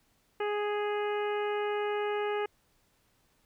harmonic tone, 415.3 Hz, G#4, in tune, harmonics 1 / 2 / 3 / 4 / 5 / 6 / 7, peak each -30 / -36 / -40 / -42 / -44 / -46 / -47 dBFS, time 0.4-2.46 s, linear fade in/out 5 ms, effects pink hiss -70 dBFS RMS until 3.45 s

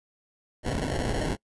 pink noise with sample-and-hold, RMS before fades -28 dBFS, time 0.63-1.37 s, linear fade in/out 50 ms, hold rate 1225 Hz, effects noise-tail reverb RT60 0.1 s tail -25 dB re dry + resampled to 24000 Hz

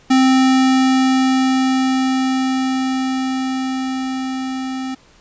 square tone with level ramp, 261.6 Hz, C4, in tune, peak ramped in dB -10 to -23 dBFS, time 0.1-4.95 s, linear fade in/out 10 ms, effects pink hiss -50 dBFS RMS until 5.2 s + resampled to 16000 Hz

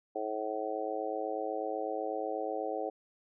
harmonic tone, 108.1 Hz, A2, 30 cents flat, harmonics 3 / 4 / 5 / 6 / 7, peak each -41 / -38 / -38 / -41 / -38 dBFS, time 0.15-2.9 s, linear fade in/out 10 ms, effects none

